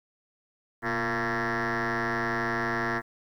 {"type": "tone with frequency modulation", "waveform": "sine", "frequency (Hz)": 1023, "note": "C6", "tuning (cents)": -39, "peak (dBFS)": -23, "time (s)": [0.82, 3.02], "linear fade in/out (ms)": 50, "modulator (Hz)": 112, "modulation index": 7.9, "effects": ["tanh soft clip ceiling -25 dBFS", "10-bit"]}